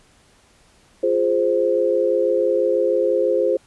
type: chord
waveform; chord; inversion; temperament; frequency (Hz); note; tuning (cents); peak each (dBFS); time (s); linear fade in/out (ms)
sine; F minor; none; equal; 349.2 / 415.3 / 523.3; F4 / Ab4 / C5; 0 / 0 / 0; -22 / -21 / -18; 1.03-3.57; 5
effects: pink hiss -55 dBFS RMS until 3.66 s + resampled to 24000 Hz